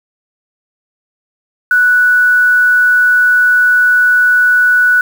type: tone with quantisation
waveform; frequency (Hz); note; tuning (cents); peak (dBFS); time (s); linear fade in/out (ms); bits
sine; 1480; F#6; 0; -6; 1.71-5.01; 2; 5
effects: none